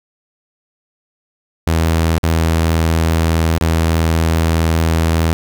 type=tone with dropouts; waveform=sawtooth; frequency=81.6 Hz; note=E2; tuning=17 cents flat; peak=-8 dBFS; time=1.67-5.33 s; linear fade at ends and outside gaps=0 ms; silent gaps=2.182-2.232 / 3.583-3.611 s; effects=none